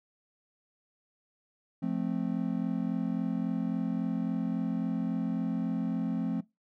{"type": "chord", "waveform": "triangle", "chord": "F major", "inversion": "none", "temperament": "just", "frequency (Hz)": [174.61, 218.3, 261.9], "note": ["F3", "A3", "C4"], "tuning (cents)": [0, -13, 2], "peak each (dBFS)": -31, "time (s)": [1.82, 6.41], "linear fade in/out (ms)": 10, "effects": ["noise-tail reverb RT60 0.2 s tail -21 dB re dry"]}